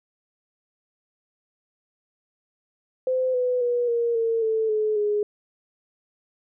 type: tone with pitch steps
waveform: sine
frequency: 514 / 498.8 / 484 / 469.7 / 455.8 / 442.3 / 429.2 / 416.5 Hz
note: C5 / B4 / B4 / A#4 / A#4 / A4 / A4 / G#4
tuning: -31 / +17 / -35 / +13 / -39 / +9 / -43 / +5 cents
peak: -20 dBFS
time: 3.07-5.23 s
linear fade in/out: 2 ms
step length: 270 ms
effects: none